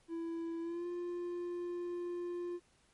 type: tone with pitch glide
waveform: triangle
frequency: 332.6 to 350.6 Hz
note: E4 to F4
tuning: +16 to +7 cents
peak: -35 dBFS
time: 0.08-2.6 s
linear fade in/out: 50 ms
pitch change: +91 cents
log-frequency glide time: 0.61-0.87 s
effects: pink hiss -70 dBFS RMS until 2.93 s + MP3 48 kbps